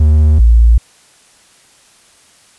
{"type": "tone pair in turn", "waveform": ["triangle", "sine"], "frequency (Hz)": [76.3, 57.16], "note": ["D#2", "A#1"], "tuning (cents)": [-33, -33], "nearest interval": "perfect fourth", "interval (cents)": 500, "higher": "first", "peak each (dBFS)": -3, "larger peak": "neither", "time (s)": [[0, 0.39], [0.39, 0.78]], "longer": "neither", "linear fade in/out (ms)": 5, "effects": ["white hiss -47 dBFS RMS until 2.58 s", "resampled to 24000 Hz"]}